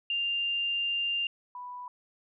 sine tone pair in turn, 2794 / 987.8 Hz, F7 / B5, 0 / 0 cents, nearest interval octave + tritone, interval 1800 cents, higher first, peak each -27 / -38 dBFS, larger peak first, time 0.1-1.27 / 1.55-1.88 s, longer first, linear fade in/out 2 ms, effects none

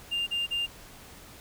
triangle tone bursts, 2800 Hz, F7, 4 cents sharp, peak -24 dBFS, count 3, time 0.11-0.666 s, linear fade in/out 20 ms, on 160 ms, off 38 ms, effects tanh soft clip ceiling -22 dBFS + pink hiss -49 dBFS RMS until 1.4 s

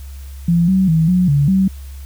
sine tone with pitch steps, 170.4 / 189.2 / 161 / 181.6 / 142.7 / 191 Hz, F3 / F#3 / E3 / F#3 / D3 / G3, -42 / +39 / -41 / -32 / -49 / -45 cents, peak -10 dBFS, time 0.48-1.68 s, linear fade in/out 5 ms, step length 200 ms, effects added 68 Hz sine -29 dBFS peak until 2.05 s + white hiss -46 dBFS RMS until 2.05 s

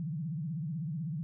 sine tone with vibrato, 157.3 Hz, D#3, 19 cents sharp, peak -33 dBFS, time 0-1.23 s, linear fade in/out 0 ms, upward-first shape sine, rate 16 Hz, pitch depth 210 cents each way, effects none

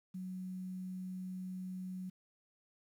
sine tone, 185 Hz, F#3, in tune, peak -40 dBFS, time 0.14-2.1 s, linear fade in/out 10 ms, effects 11-bit

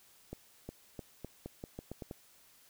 accelerating click train, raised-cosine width 2 ms, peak -28 dBFS, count 10, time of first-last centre 0.33-2.112 s, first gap 360 ms, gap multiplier 0.84, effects white hiss -63 dBFS RMS until 2.69 s

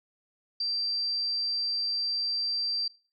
sine tone, 4699 Hz, D8, in tune, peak -27 dBFS, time 0.6-2.88 s, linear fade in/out 5 ms, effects noise-tail reverb RT60 0.4 s tail -22 dB re dry

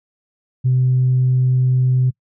sine tone, 127.9 Hz, C3, 39 cents flat, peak -11 dBFS, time 0.64-2.11 s, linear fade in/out 20 ms, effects noise-tail reverb RT60 0.1 s tail -25 dB re dry + tanh soft clip ceiling -8 dBFS

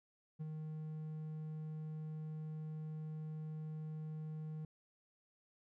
triangle tone with ADSR envelope, 155.56 Hz, D#3, in tune, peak -37 dBFS, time 0.39-4.65 s, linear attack 23 ms, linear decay 23 ms, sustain -3 dB, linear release 3 ms, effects none

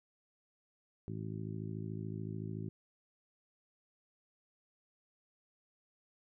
harmonic tone, 53.7 Hz, A1, 41 cents flat, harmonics 2 / 3 / 4 / 5 / 6 / 7, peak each -42 / -43 / -47 / -51 / -50 / -50 dBFS, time 1.08-2.69 s, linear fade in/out 0 ms, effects none

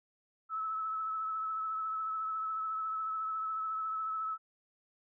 sine tone with vibrato, 1301 Hz, E6, 23 cents flat, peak -33 dBFS, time 0.49-4.38 s, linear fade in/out 50 ms, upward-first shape triangle, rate 14 Hz, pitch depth 27 cents each way, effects none

